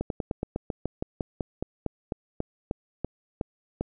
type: slowing click train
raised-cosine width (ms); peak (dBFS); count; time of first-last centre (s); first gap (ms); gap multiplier
2; -15; 19; 0.01-3.81; 92; 1.09
effects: none